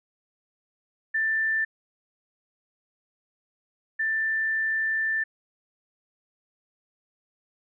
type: tone pair in turn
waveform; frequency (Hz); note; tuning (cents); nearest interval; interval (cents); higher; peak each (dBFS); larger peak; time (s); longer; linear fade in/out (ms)
sine; 1774 / 1774; A6 / A6; +14 / +14; unison; 0; neither; -22 / -23; first; 1.14-1.65 / 3.99-5.24; second; 10
effects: none